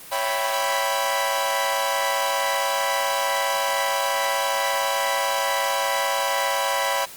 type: chord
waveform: sawtooth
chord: C# half-diminished seventh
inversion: none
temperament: equal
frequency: 554.4 / 659.3 / 784 / 987.8 Hz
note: C#5 / E5 / G5 / B5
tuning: 0 / 0 / 0 / 0 cents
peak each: -23 / -26 / -24 / -21 dBFS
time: 0.11-7.06 s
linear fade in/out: 20 ms
effects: white hiss -41 dBFS RMS until 7.16 s + Opus 24 kbps